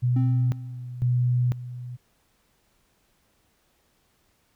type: tone with tremolo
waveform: sine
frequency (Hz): 123.47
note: B2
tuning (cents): 0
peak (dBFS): -19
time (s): 0.02-1.97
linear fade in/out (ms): 20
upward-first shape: square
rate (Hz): 1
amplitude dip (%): 80
type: tone with exponential decay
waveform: triangle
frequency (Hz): 261.6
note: C4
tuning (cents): 0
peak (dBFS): -22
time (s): 0.16-0.95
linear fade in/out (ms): 5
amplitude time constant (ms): 170
effects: pink hiss -67 dBFS RMS until 4.55 s